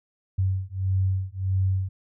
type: beating tone pair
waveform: sine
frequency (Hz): 94.1 / 95.7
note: F#2 / G2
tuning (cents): +30 / -41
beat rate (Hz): 1.6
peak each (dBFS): -25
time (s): 0.38-1.89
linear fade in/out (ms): 10
effects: none